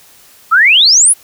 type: exponential sweep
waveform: sine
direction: up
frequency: 1245 to 11175 Hz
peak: -4 dBFS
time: 0.51-1.14 s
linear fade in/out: 20 ms
effects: white hiss -43 dBFS RMS until 1.23 s